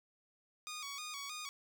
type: tone with vibrato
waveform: 10% pulse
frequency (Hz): 1174.7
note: D6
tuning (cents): 0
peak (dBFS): -34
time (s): 0.67-1.49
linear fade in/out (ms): 0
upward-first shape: square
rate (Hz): 3.2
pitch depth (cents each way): 78
effects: none

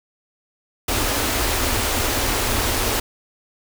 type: band-stop noise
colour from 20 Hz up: pink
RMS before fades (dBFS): -21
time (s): 0.88-3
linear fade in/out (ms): 5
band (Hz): 120 to 220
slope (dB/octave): 96
effects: none

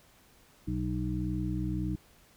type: harmonic tone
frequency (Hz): 61.74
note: B1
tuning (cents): 0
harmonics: 1 / 2 / 3 / 5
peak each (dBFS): -35 / -35 / -35 / -35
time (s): 0.67-1.96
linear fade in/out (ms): 10
effects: pink hiss -61 dBFS RMS until 2.36 s

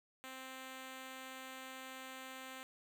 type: tone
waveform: 5% pulse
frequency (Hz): 261.6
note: C4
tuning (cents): 0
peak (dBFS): -36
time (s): 0.24-2.63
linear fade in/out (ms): 0
effects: none

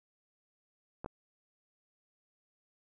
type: clicks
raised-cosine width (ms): 1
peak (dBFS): -26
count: 2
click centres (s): 1.045 / 1.061
effects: none

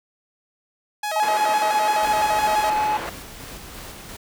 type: tone with vibrato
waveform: sawtooth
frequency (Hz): 730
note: F#5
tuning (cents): -24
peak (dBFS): -20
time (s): 1.03-2.7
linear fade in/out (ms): 5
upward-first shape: square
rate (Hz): 5.9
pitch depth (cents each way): 240
type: tone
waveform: triangle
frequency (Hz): 852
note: G#5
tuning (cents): +44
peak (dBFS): -17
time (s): 1.16-2.97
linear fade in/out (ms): 2
type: band-pass noise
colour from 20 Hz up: white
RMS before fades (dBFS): -31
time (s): 1.22-3.1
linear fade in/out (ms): 10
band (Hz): 300 to 1500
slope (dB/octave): 12
type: noise with tremolo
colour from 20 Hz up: pink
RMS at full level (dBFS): -37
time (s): 2.02-4.17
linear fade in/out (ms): 10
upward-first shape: square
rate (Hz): 2.9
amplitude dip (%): 25
effects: none

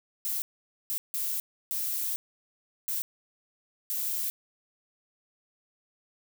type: noise bursts at uneven times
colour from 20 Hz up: violet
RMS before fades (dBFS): -31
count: 6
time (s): 0.25-0.42 / 0.9-0.98 / 1.14-1.4 / 1.71-2.16 / 2.88-3.02 / 3.9-4.3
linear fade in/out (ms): 0
effects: none

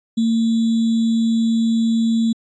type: tone with sample-and-hold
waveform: sine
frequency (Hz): 227.2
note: A#3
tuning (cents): -44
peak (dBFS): -14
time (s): 0.17-2.33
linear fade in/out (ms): 10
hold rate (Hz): 3675
effects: resampled to 16000 Hz

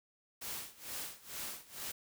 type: noise with tremolo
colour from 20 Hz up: white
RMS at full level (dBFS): -41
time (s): 0.41-1.92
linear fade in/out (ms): 10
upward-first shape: sine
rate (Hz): 2.2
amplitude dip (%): 90
effects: none

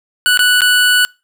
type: tone with dropouts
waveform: 25% pulse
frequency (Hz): 1480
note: F#6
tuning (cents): 0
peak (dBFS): -5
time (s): 0.26-1.05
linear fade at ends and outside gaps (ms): 0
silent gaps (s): 0.374-0.392 / 0.607-0.618
effects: noise-tail reverb RT60 0.3 s tail -26 dB re dry

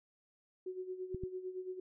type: tone with tremolo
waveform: sine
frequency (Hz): 370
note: F#4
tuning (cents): 0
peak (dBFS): -37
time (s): 0.66-1.8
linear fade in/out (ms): 5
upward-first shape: sine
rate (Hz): 8.9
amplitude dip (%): 70
type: clicks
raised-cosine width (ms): 5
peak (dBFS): -30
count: 2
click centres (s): 1.146 / 1.236
effects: none

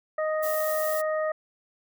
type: harmonic tone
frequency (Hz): 622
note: D#5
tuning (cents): -1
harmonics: 1 / 2 / 3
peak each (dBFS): -25 / -33 / -36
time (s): 0.18-1.32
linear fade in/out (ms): 5
type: noise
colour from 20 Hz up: violet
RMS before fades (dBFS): -34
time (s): 0.42-1.02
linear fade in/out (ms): 20
effects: none

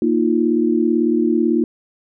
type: chord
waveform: sine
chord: Bb suspended fourth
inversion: none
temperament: equal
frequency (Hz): 233.1 / 311.1 / 349.2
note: Bb3 / Eb4 / F4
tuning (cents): 0 / 0 / 0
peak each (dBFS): -18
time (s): 0.02-1.64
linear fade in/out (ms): 2
effects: none

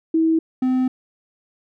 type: tone pair in turn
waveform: sine / triangle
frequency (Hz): 323.3 / 256.6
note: E4 / C4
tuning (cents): -34 / -34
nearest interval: major third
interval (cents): 400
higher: first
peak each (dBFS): -14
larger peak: neither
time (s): 0.14-0.39 / 0.62-0.88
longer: second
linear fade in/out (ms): 5
effects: none

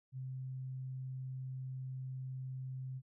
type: tone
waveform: sine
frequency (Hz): 130.4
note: C3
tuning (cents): -5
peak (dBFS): -40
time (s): 0.12-3.02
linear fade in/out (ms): 50
effects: none

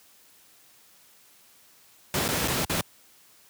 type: noise with dropouts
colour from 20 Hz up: pink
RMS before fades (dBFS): -26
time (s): 2.14-2.81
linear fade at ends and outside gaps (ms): 2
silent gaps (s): 2.281-2.287 / 2.477-2.481 / 2.649-2.696
effects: white hiss -57 dBFS RMS until 3.49 s + high-pass 80 Hz 12 dB/octave

